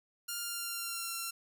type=tone with pitch glide; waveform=5% pulse; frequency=1404 to 1362.5 Hz; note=F6 to F6; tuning=+9 to -43 cents; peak=-25 dBFS; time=0.28-1.31 s; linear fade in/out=10 ms; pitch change=-52 cents; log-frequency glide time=0.39-1.14 s; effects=none